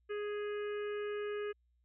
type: harmonic tone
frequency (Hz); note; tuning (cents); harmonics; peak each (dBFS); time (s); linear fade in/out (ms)
415.3; G#4; 0; 1 / 3 / 4 / 5 / 6 / 7; -36 / -49 / -49 / -55 / -55 / -56; 0.09-1.53; 20
effects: added 60 Hz sine -70 dBFS peak until 1.84 s